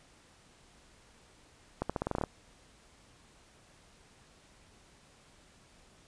accelerating click train, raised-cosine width 1 ms, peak -17 dBFS, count 10, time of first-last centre 1.82-2.238 s, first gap 76 ms, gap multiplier 0.87, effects pink hiss -61 dBFS RMS until 6.07 s + resampled to 22050 Hz

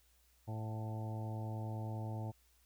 harmonic tone with a mistuned harmonic, 110 Hz, A2, in tune, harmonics 1 / 2 / 3 / 4 / 5 / 6 / 7 / 8, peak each -39 / -49 / -51 / -57 / -54 / -54 / -53 / -53 dBFS, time 0.47-2.32 s, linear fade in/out 20 ms, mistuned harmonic 7, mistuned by -33 cents, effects added 60 Hz sine -70 dBFS peak until 2.65 s + white hiss -72 dBFS RMS until 2.65 s

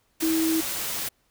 sine tone in noise, 322.7 Hz, E4, 37 cents flat, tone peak -21 dBFS, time 0.22-0.61 s, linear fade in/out 10 ms, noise white, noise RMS -30 dBFS, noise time 0.2-1.09 s, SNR +6 dB, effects pink hiss -68 dBFS RMS until 1.3 s

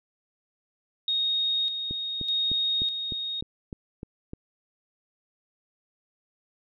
sine tone with tremolo, 3729 Hz, A#7, in tune, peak -23 dBFS, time 1.08-3.41 s, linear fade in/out 2 ms, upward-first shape square, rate 0.83 Hz, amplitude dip 50%
click train, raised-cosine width 3 ms, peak -23 dBFS, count 9, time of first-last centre 1.91-4.334 s, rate 3.3 Hz
effects none

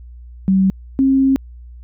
sine tone pair in turn, 191.1 / 268.4 Hz, G3 / C4, -44 / +44 cents, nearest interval tritone, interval 588 cents, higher second, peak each -10 / -10 dBFS, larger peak neither, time 0.48-0.7 / 0.99-1.36 s, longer second, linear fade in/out 0 ms, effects added 60 Hz sine -34 dBFS peak until 1.83 s

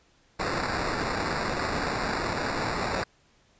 white noise with sample-and-hold, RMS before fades -29 dBFS, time 0.39-3.04 s, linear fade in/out 10 ms, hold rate 3150 Hz, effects pink hiss -63 dBFS RMS until 3.59 s + resampled to 16000 Hz

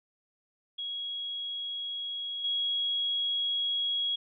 sine tone with level steps, 3315 Hz, G#7, 4 cents flat, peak -33 / -27 dBFS, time 0.78-4.16 s, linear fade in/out 10 ms, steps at 2.44 s, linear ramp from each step 5 ms, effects none

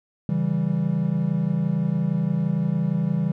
triangle chord, C# diminished, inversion none, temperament equal, 138.59 / 164.81 / 196 Hz, C#3 / E3 / G3, 0 / 0 / 0 cents, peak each -25 / -21 / -23 dBFS, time 0.29-3.32 s, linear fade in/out 2 ms, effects none

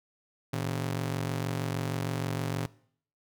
sawtooth ring-modulated tone, 135.5 Hz, C#3, 39 cents flat, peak -23 dBFS, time 0.53-2.66 s, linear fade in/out 2 ms, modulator 23.2 Hz, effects noise-tail reverb RT60 0.6 s tail -21 dB re dry

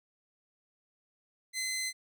15% pulse tone, 2049 Hz, C7, 37 cents flat, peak -26 dBFS, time 1.53-1.93 s, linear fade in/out 50 ms, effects none

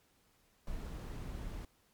brown noise, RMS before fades -42 dBFS, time 0.67-1.65 s, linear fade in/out 2 ms, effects pink hiss -71 dBFS RMS until 1.93 s + MP3 96 kbps

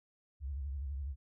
sine tone with vibrato, 69.3 Hz, C#2, in tune, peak -36 dBFS, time 0.4-1.16 s, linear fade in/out 50 ms, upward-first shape sine, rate 12 Hz, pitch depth 130 cents each way, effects none

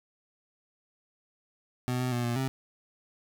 25% pulse tone with pitch steps, 125 / 126.4 / 121.2 / 119.3 / 132.6 Hz, B2 / B2 / B2 / A#2 / C3, +21 / +41 / -32 / +41 / +23 cents, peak -24 dBFS, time 1.88-2.48 s, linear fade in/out 0 ms, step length 120 ms, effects none

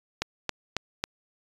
click train, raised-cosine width 0.2 ms, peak -9 dBFS, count 4, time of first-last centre 0.22-1.04 s, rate 3.66 Hz, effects resampled to 24000 Hz

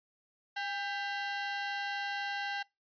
sawtooth ring-modulated tone, 1192 Hz, D6, 25 cents sharp, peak -27 dBFS, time 0.56-2.63 s, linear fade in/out 10 ms, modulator 384 Hz, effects noise-tail reverb RT60 0.2 s tail -23 dB re dry + resampled to 11025 Hz

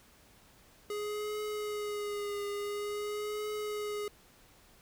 square tone with vibrato, 415.3 Hz, G#4, in tune, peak -35 dBFS, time 0.9-4.08 s, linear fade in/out 2 ms, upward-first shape triangle, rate 0.48 Hz, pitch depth 35 cents each way, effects pink hiss -61 dBFS RMS until 4.81 s

